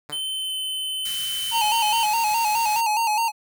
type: tone with exponential decay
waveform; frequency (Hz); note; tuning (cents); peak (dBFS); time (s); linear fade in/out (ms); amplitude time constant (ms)
5% pulse; 147.9; D3; +13; -22; 0.09-0.26; 5; 36
type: tone with pitch glide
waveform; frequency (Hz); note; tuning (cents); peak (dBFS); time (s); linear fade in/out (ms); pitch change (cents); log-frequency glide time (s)
square; 3074 to 3051; G7 to G7; -35 to -48; -26; 0.12-2.06; 10; -13; 0.31-0.56
type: band-stop noise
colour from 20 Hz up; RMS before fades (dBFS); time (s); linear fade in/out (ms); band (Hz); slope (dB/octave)
white; -34; 1.05-2.81; 5; 180 to 1300; 24
type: tone with vibrato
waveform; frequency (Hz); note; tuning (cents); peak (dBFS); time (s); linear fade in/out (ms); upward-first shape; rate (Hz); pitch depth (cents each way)
square; 883; A5; +6; -20; 1.51-3.32; 50; square; 4.8; 70
effects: none